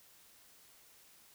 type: silence
effects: white hiss -62 dBFS RMS until 1.34 s